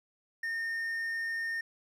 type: tone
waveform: triangle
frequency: 1827 Hz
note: A#6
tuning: 35 cents flat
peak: -30 dBFS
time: 0.43-1.61 s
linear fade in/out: 5 ms
effects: none